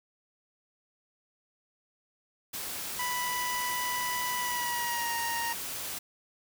white noise, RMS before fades -37 dBFS, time 2.53-5.99 s, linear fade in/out 10 ms
25% pulse tone with pitch glide, 987.8 to 932.4 Hz, B5 to A#5, 0 to 0 cents, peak -27 dBFS, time 2.99-5.53 s, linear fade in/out 5 ms, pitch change -100 cents, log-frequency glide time 4.38-5.16 s
effects none

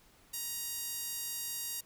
sawtooth tone with high-pass filter, 945 Hz, A#5, 23 cents sharp, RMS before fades -39 dBFS, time 0.33-1.81 s, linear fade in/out 10 ms, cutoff 6900 Hz, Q 0.69, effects pink hiss -63 dBFS RMS until 1.85 s

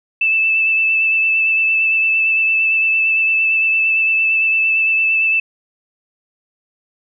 sine tone with vibrato, 2637 Hz, E7, in tune, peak -12 dBFS, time 0.21-5.4 s, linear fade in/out 5 ms, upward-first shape sine, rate 8.8 Hz, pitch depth 16 cents each way, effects none

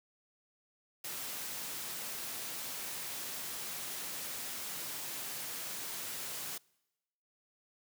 white high-pass noise, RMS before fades -41 dBFS, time 1.04-6.58 s, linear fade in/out 5 ms, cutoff 100 Hz, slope 24 dB/octave, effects noise-tail reverb RT60 1.0 s tail -26 dB re dry

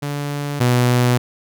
sawtooth tone pair in turn, 144.2 / 123.15 Hz, D3 / B2, -31 / -5 cents, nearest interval minor third, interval 274 cents, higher first, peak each -18 / -9 dBFS, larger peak second, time 0.02-0.6 / 0.6-1.18 s, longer neither, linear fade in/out 10 ms, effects none

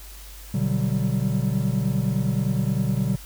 triangle chord, G major seventh, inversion first, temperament equal with one note detuned, 123.47 / 146.83 / 186.28 / 196 Hz, B2 / D3 / F#3 / G3, 0 / 0 / +12 / 0 cents, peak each -23 / -24 / -25 / -25 dBFS, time 0.54-3.16 s, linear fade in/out 5 ms, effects added 50 Hz sine -40 dBFS peak until 3.25 s + white hiss -45 dBFS RMS until 3.25 s

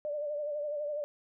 sine tone with vibrato, 591 Hz, D5, 11 cents sharp, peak -32 dBFS, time 0.05-1.04 s, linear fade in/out 0 ms, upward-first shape sine, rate 12 Hz, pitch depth 48 cents each way, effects none

